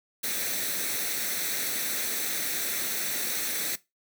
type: noise with comb filter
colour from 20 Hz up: white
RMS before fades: -30 dBFS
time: 0.23-3.76 s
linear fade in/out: 10 ms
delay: 0.5 ms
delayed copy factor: +0.6
effects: noise-tail reverb RT60 0.2 s tail -18 dB re dry + high-pass 200 Hz 12 dB/octave